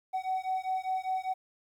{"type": "beating tone pair", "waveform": "triangle", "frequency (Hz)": [750, 755], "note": ["F#5", "F#5"], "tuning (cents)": [23, 35], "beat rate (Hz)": 5, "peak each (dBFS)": -30, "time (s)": [0.13, 1.34], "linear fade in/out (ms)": 20, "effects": ["tanh soft clip ceiling -23 dBFS", "11-bit"]}